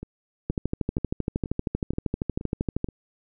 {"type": "two click trains", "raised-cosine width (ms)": 3, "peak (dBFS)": [-22, -12], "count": [7, 31], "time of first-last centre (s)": [[0.03, 2.887], [0.5, 2.844]], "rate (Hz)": [2.1, 12.8], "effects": []}